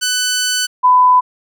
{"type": "tone pair in turn", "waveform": ["10% pulse", "sine"], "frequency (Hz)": [1500, 1001.1], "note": ["F#6", "B5"], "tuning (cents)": [23, 23], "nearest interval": "perfect fifth", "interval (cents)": 700, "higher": "first", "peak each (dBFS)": -6, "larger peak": "neither", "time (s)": [[0.01, 0.67], [0.83, 1.21]], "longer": "first", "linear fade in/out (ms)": 20, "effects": []}